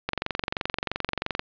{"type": "click train", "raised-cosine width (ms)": 0.3, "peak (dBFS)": -10, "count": 31, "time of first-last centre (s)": [0.09, 1.394], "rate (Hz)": 23, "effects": ["resampled to 11025 Hz", "8-bit"]}